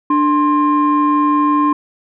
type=tone pair together; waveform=sine; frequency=295.8 / 1054 Hz; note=D4 / C6; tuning=+13 / +12 cents; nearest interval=octave + minor seventh; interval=2199 cents; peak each=-12 dBFS; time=0.1-1.73 s; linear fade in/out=5 ms; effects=tanh soft clip ceiling -6 dBFS